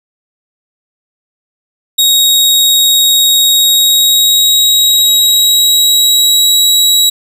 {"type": "tone with pitch glide", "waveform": "sawtooth", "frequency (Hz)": [3772, 3871], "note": ["A#7", "B7"], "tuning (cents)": [20, -35], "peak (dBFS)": -3, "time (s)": [1.98, 7.1], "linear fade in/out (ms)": 10, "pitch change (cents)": 45, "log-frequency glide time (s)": [3.45, 6.55], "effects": []}